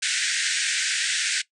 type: band-pass noise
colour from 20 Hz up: pink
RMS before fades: -25 dBFS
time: 0.02-1.42 s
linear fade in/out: 10 ms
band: 1500 to 9100 Hz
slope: 96 dB/octave
effects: noise-tail reverb RT60 0.1 s tail -18 dB re dry

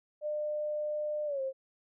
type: tone with pitch glide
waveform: sine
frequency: 601 to 532.3 Hz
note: D5 to C5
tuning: +40 to +30 cents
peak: -31 dBFS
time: 0.21-1.53 s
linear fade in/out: 50 ms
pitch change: -210 cents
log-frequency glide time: 1.26-1.41 s
effects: none

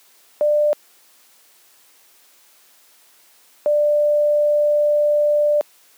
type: tone pair in turn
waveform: sine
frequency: 595 / 592 Hz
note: D5 / D5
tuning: +22 / +14 cents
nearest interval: unison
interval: 8 cents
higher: first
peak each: -13 / -13 dBFS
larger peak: neither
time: 0.41-0.73 / 3.66-5.61 s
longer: second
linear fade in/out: 0 ms
effects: white hiss -53 dBFS RMS until 5.97 s + high-pass 300 Hz 12 dB/octave

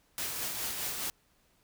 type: noise with tremolo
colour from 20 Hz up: white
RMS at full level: -34 dBFS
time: 0.18-1.1 s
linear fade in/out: 0 ms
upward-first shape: triangle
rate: 4.8 Hz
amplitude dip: 40%
effects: pink hiss -69 dBFS RMS until 1.63 s

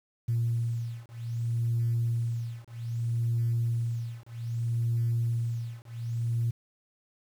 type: beating tone pair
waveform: sine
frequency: 116.54 / 117.17 Hz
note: A#2 / A#2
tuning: 0 / +9 cents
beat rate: 0.63 Hz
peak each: -29 dBFS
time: 0.28-6.51 s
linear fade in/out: 10 ms
effects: tanh soft clip ceiling -20 dBFS + 9-bit

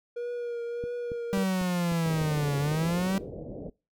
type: tone with vibrato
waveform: triangle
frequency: 476.9 Hz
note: A#4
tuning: 39 cents sharp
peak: -29 dBFS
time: 0.16-1.44 s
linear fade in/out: 10 ms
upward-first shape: triangle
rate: 1.6 Hz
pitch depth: 28 cents each way
type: clicks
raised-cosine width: 3 ms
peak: -25 dBFS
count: 6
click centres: 0.839 / 1.118 / 1.375 / 1.614 / 1.92 / 2.216 s
type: linear two-way sweep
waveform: 45% pulse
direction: down then up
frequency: 196 to 140 to 196 Hz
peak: -25 dBFS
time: 1.33-3.18 s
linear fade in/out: 0 ms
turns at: 2.58 s
type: low-pass noise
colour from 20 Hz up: white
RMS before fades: -39 dBFS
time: 2.05-3.7 s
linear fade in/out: 5 ms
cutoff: 580 Hz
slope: 48 dB/octave
effects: noise-tail reverb RT60 0.3 s tail -24 dB re dry

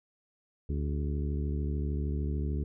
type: harmonic tone with a mistuned harmonic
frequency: 73.3 Hz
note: D2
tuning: 3 cents flat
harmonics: 1 / 2 / 3 / 4 / 5 / 6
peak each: -30 / -36 / -40 / -42 / -44 / -46 dBFS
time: 0.69-2.64 s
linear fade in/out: 5 ms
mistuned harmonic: 6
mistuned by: -59 cents
effects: none

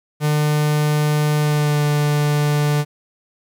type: tone with pitch glide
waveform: 45% pulse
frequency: 150 to 147.59 Hz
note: D3 to D3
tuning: +37 to +9 cents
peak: -15 dBFS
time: 0.2-2.85 s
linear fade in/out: 50 ms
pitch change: -28 cents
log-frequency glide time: 1.4-1.82 s
effects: 9-bit

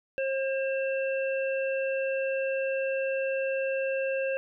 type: harmonic tone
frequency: 536 Hz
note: C5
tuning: 42 cents sharp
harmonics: 1 / 3 / 5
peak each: -27 / -37 / -36 dBFS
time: 0.18-4.37 s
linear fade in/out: 0 ms
effects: none

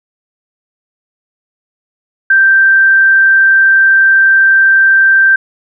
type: tone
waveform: sine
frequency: 1568 Hz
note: G6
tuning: in tune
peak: -4 dBFS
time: 2.3-5.36 s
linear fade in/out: 5 ms
effects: none

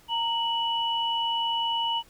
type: tone pair together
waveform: sine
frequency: 924 / 2950 Hz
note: A#5 / F#7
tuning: -16 / -6 cents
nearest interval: octave + minor sixth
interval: 2010 cents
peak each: -27 dBFS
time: 0.08-2.03 s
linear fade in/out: 50 ms
effects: pink hiss -57 dBFS RMS until 2.09 s

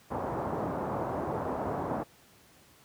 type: low-pass noise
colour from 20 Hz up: white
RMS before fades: -33 dBFS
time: 0.1-2.04 s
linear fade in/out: 20 ms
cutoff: 950 Hz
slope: 24 dB/octave
effects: pink hiss -59 dBFS RMS until 2.84 s + high-pass 80 Hz 12 dB/octave

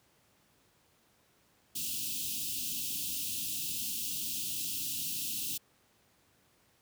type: band-stop noise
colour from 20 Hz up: white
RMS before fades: -36 dBFS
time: 1.75-5.58 s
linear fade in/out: 10 ms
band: 330 to 2600 Hz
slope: 96 dB/octave
effects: pink hiss -68 dBFS RMS until 6.81 s + high-pass 80 Hz 12 dB/octave

